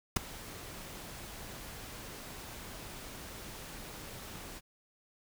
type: noise with ADSR envelope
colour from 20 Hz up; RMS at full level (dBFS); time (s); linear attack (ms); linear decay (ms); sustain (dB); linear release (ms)
pink; -26; 0.16-4.61; 7; 8; -20; 39
effects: none